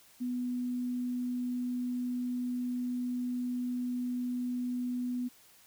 sine tone, 247.2 Hz, B3, 2 cents sharp, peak -31 dBFS, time 0.2-5.29 s, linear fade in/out 20 ms, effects white hiss -60 dBFS RMS until 5.66 s

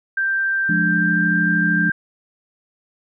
sine tone with pitch glide, 1573 to 1583.9 Hz, G6 to G6, +6 to +17 cents, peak -17 dBFS, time 0.17-1.92 s, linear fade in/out 5 ms, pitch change +11 cents, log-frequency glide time 0.66-1.42 s
sine chord, D diminished, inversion first, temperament equal, 174.61 / 207.7 / 293.7 Hz, F3 / Ab3 / D4, 0 / 0 / 0 cents, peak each -20 / -23 / -25 dBFS, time 0.69-1.9 s, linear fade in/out 5 ms
effects none

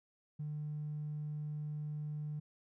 triangle tone with tanh clipping, 150 Hz, D3, 37 cents sharp, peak -37 dBFS, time 0.39-2.4 s, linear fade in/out 10 ms, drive 1 dB, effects none

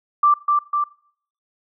sine tone with echo, 1174.7 Hz, D6, in tune, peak -11 dBFS, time 0.23-0.34 s, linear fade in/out 5 ms, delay 250 ms, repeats 2, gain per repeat -3 dB, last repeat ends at 0.84 s, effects noise-tail reverb RT60 0.6 s tail -23 dB re dry

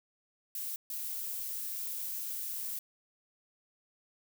violet noise bursts at uneven times, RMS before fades -38 dBFS, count 2, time 0.55-0.76 / 0.9-2.79 s, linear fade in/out 2 ms, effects none

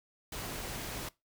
pink noise, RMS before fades -40 dBFS, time 0.32-1.09 s, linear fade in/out 5 ms, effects noise-tail reverb RT60 0.2 s tail -20 dB re dry

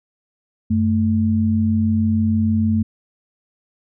sine tone pair together, 93.52 / 220 Hz, F#2 / A3, +19 / 0 cents, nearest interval octave + minor third, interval 1481 cents, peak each -19 / -16 dBFS, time 0.7-2.83 s, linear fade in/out 10 ms, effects none

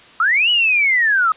sine linear two-way sweep, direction up then down, 1244.5 to 2966 to 1244.5 Hz, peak -12 dBFS, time 0.2-1.32 s, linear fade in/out 2 ms, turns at 0.5 s, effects white hiss -44 dBFS RMS until 1.36 s + resampled to 8000 Hz

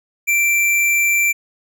square tone, 2349 Hz, D7, in tune, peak -14 dBFS, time 0.27-1.33 s, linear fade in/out 20 ms, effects none

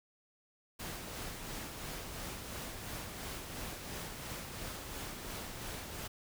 pink noise with tremolo, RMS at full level -42 dBFS, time 0.79-6.08 s, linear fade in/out 10 ms, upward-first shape sine, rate 2.9 Hz, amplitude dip 35%, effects none

